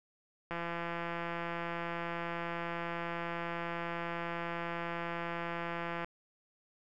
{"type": "click train", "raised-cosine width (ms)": 0.5, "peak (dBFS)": -23, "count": 942, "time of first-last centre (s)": [0.51, 6.045], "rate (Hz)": 170, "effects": []}